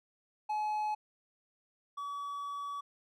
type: tone pair in turn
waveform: triangle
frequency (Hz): 850 / 1139.5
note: G#5 / C#6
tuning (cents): +40 / +47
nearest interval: perfect fourth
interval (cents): 507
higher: second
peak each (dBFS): -29 / -35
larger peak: first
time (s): 0.49-0.95 / 1.97-2.81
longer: second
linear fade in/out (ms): 10
effects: none